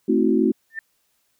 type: chord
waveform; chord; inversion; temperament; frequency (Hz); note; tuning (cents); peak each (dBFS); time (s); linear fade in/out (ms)
sine; F# half-diminished seventh; first; equal with one note detuned; 220 / 261.6 / 322.5 / 370; A3 / C4 / E4 / F#4; 0 / 0 / -38 / 0; -21; 0.08-0.52; 10
type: tone with exponential growth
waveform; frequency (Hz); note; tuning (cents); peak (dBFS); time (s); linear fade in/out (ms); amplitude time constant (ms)
sine; 1797; A6; +36; -23; 0.7-0.79; 2; 19
effects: white hiss -68 dBFS RMS until 1.39 s